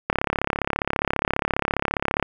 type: click train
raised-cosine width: 0.5 ms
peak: -5 dBFS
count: 75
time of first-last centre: 0.1-2.226 s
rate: 34.8 Hz
effects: 7-bit